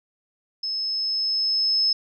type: tone with level ramp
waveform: sine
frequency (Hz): 5200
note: E8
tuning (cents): -24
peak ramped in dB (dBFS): -25 to -17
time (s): 0.63-1.93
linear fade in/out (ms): 5
effects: none